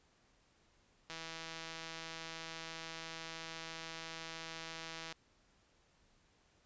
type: click train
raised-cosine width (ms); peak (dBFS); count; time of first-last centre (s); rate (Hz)
0.2; -28; 657; 1.1-5.125; 163
effects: pink hiss -71 dBFS RMS until 6.65 s + resampled to 16000 Hz